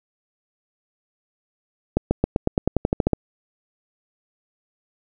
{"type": "accelerating click train", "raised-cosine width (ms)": 2, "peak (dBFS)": -4, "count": 13, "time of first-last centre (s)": [1.97, 3.133], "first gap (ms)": 140, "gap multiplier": 0.93, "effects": []}